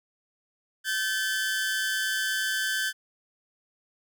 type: tone pair together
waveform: sawtooth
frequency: 1541 / 1729.7 Hz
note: G6 / A6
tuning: -30 / -30 cents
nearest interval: major second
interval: 200 cents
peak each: -24 / -27 dBFS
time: 0.84-2.93 s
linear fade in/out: 50 ms
effects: none